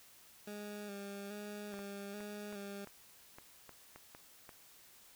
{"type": "tone with vibrato", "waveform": "20% pulse", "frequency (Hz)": 203.7, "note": "G#3", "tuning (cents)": -33, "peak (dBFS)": -39, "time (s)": [0.47, 2.85], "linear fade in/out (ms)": 5, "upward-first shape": "square", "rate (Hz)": 1.2, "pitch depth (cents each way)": 30}
{"type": "clicks", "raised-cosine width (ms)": 0.5, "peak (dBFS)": -36, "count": 10, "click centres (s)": [1.74, 1.791, 2.206, 2.527, 2.873, 3.385, 3.693, 3.96, 4.149, 4.492]}
{"effects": ["white hiss -61 dBFS RMS until 5.15 s"]}